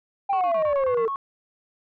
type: exponential sweep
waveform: sine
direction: down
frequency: 806 to 440 Hz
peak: -18 dBFS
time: 0.29-1.08 s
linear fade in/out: 10 ms
type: tone bursts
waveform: sine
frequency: 1100 Hz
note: C#6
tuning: 14 cents flat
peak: -25 dBFS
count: 8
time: 0.33-1.159 s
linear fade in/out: 0 ms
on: 80 ms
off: 27 ms
effects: tanh soft clip ceiling -17 dBFS